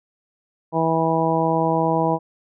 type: harmonic tone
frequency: 162.8 Hz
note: E3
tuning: 21 cents flat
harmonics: 1 / 2 / 3 / 4 / 5 / 6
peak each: -24 / -24 / -24 / -24 / -24 / -24 dBFS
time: 0.72-2.19 s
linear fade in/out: 50 ms
effects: none